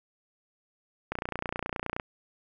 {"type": "click train", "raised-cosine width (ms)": 0.5, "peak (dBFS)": -16, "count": 27, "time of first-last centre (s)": [1.12, 1.998], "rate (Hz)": 29.6, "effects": []}